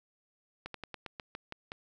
slowing click train, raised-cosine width 0.3 ms, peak -24 dBFS, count 9, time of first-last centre 0.66-1.719 s, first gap 83 ms, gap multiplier 1.13, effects none

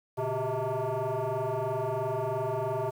sine tone with frequency modulation, 118 Hz, A#2, 22 cents sharp, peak -26 dBFS, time 0.17-2.91 s, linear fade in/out 20 ms, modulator 259 Hz, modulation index 3.2, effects tanh soft clip ceiling -25 dBFS + 9-bit

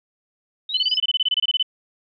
sine linear sweep, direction up, 3679 to 5274 Hz, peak -26 dBFS, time 0.69-0.98 s, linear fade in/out 5 ms
sine tone bursts, 3014 Hz, F#7, 31 cents sharp, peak -16 dBFS, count 16, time 0.74-1.628 s, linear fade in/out 5 ms, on 33 ms, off 24 ms
effects none

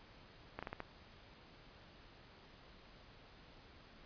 slowing click train, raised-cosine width 0.5 ms, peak -27 dBFS, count 5, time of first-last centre 0.59-0.804 s, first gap 36 ms, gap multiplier 1.27, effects pink hiss -60 dBFS RMS until 4.05 s + resampled to 11025 Hz

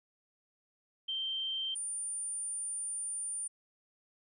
sine tone pair in turn, 3136 / 9209 Hz, G7 / D9, 0 / -35 cents, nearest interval octave + perfect fifth, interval 1865 cents, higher second, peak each -33 / -35 dBFS, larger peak first, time 1.08-1.75 / 1.75-3.48 s, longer second, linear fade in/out 10 ms, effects none

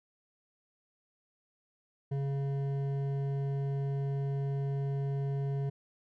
triangle tone with hard clipping, 138.59 Hz, C#3, in tune, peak -32 dBFS, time 2.11-5.7 s, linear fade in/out 10 ms, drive 13 dB, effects none

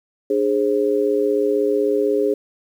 sine tone with amplitude modulation, 414.5 Hz, G#4, 3 cents flat, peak -11 dBFS, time 0.3-2.34 s, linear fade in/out 5 ms, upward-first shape sine, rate 116 Hz, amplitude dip 100%, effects 8-bit

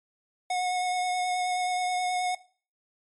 square tone with vibrato, 728 Hz, F#5, 28 cents flat, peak -26 dBFS, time 0.5-2.35 s, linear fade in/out 5 ms, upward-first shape sine, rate 9.4 Hz, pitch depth 13 cents each way, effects noise-tail reverb RT60 0.4 s tail -17 dB re dry + MP3 48 kbps

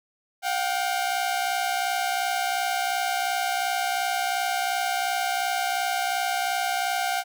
sawtooth tone pair together, 713.2 / 776 Hz, F5 / G5, +36 / -18 cents, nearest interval minor second, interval 146 cents, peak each -23 dBFS, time 0.42-7.24 s, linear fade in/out 50 ms, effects none

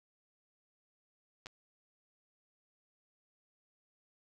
clicks, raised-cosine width 0.2 ms, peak -28 dBFS, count 2, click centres 1.46 / 1.468 s, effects none

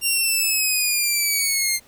10% pulse linear sweep, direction down, 2782 to 2099 Hz, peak -10 dBFS, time 0.01-1.8 s, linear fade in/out 50 ms, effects pink hiss -53 dBFS RMS until 1.87 s

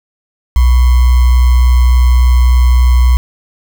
sine tone with sample-and-hold, 61.74 Hz, B1, in tune, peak -4 dBFS, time 0.56-3.17 s, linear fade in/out 0 ms, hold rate 1050 Hz, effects none

